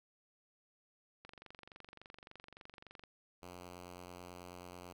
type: click train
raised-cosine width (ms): 0.3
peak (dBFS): -36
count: 43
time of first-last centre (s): 1.25-3.037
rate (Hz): 23.5
type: tone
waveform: 5% pulse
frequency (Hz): 89.2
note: F2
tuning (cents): +37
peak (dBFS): -38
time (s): 3.42-4.93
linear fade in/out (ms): 10
effects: none